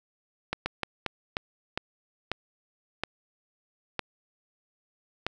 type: slowing click train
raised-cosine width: 0.3 ms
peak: -12 dBFS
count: 10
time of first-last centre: 0.53-5.266 s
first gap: 130 ms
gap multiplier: 1.33
effects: none